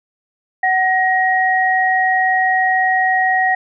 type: tone pair together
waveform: sine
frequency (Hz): 749 / 1887.4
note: F#5 / A#6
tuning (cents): +21 / +21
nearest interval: octave + major third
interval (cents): 1600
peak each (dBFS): -15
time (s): 0.63-3.55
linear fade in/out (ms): 5
effects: none